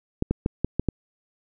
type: clicks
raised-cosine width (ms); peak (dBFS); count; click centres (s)
3; -9; 6; 0.224 / 0.31 / 0.461 / 0.646 / 0.796 / 0.887
effects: none